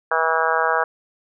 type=harmonic tone; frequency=162 Hz; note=E3; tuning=30 cents flat; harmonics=3 / 4 / 5 / 6 / 7 / 8 / 9 / 10; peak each=-25 / -25 / -25 / -25 / -25 / -25 / -25 / -25 dBFS; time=0.11-0.84 s; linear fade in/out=5 ms; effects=none